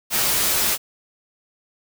white noise with comb filter, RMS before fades -20 dBFS, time 0.1-0.78 s, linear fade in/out 50 ms, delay 12 ms, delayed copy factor -0.5, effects none

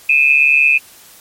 sine tone pair together, 2458 / 2600 Hz, D#7 / E7, -22 / -24 cents, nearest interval minor second, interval 98 cents, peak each -11 dBFS, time 0.09-0.78 s, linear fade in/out 5 ms, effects white hiss -42 dBFS RMS until 1.2 s + MP3 64 kbps

